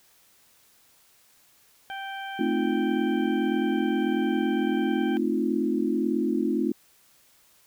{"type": "harmonic tone", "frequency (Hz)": 782, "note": "G5", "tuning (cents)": -4, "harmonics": [1, 2, 3, 4], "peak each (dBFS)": [-35, -37, -45, -43], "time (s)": [1.9, 5.17], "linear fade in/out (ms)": 0}
{"type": "chord", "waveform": "sine", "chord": "F dominant seventh", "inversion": "first", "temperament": "equal", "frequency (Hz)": [220, 261.6, 311.1, 349.2], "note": ["A3", "C4", "Eb4", "F4"], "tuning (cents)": [0, 0, 0, 0], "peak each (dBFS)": -28, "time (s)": [2.39, 6.72], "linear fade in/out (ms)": 5}
{"effects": ["white hiss -60 dBFS RMS until 7.66 s"]}